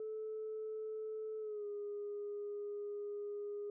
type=tone with pitch glide; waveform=sine; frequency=434.9 to 411.2 Hz; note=A4 to G#4; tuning=-20 to -17 cents; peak=-39 dBFS; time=0-3.7 s; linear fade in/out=2 ms; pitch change=-97 cents; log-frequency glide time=1.39-1.66 s; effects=tanh soft clip ceiling -36 dBFS